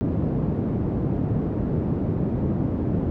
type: band-pass noise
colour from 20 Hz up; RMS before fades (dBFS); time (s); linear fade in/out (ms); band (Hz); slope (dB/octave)
pink; -24; 0.01-3.1; 0; 100 to 300; 12
effects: none